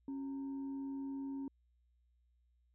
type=tone with frequency modulation; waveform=sine; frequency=274.3 Hz; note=C#4; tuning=18 cents flat; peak=-39 dBFS; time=0.08-1.48 s; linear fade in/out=2 ms; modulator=646 Hz; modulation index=0.21; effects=added 60 Hz sine -70 dBFS peak until 2.74 s